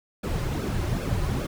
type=noise with flanger; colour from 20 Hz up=brown; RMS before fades=-27 dBFS; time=0.23-1.47 s; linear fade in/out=10 ms; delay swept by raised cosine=1 to 4.5 ms; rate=2.5 Hz; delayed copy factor=-0.7; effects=none